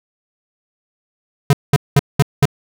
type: tone bursts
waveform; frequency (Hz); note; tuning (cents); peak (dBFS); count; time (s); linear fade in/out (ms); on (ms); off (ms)
square; 141.2; C#3; +32; -8; 5; 1.5-2.455; 2; 31; 200
effects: none

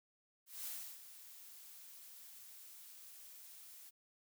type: noise with ADSR envelope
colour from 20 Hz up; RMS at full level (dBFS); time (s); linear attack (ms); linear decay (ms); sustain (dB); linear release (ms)
blue; -44; 0.46-3.91; 200; 320; -12; 26
effects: none

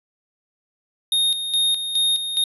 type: tone with tremolo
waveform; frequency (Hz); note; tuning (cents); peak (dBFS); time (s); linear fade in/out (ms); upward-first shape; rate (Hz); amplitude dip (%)
square; 3700; A#7; -14; -17; 1.12-2.44; 2; square; 2.4; 60
effects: resampled to 32000 Hz

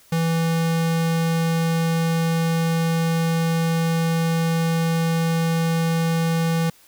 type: tone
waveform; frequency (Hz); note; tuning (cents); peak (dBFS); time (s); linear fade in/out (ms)
square; 164.81; E3; 0; -19; 0.12-6.7; 5
effects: white hiss -53 dBFS RMS until 6.87 s

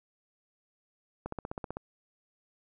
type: click train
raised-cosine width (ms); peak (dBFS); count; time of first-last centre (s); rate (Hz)
1; -22; 9; 1.26-1.77; 15.7
effects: none

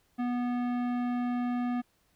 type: tone with tanh clipping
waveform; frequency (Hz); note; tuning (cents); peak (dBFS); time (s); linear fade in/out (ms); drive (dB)
sine; 244.6; B3; -16; -30; 0.18-1.82; 20; 16
effects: pink hiss -70 dBFS RMS until 2.15 s

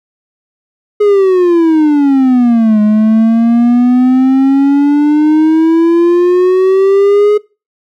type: exponential two-way sweep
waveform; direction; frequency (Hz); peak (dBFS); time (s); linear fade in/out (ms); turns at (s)
triangle; down then up; 421 to 210 to 421; -3; 1-7.38; 10; 2.81
effects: noise-tail reverb RT60 0.3 s tail -22 dB re dry

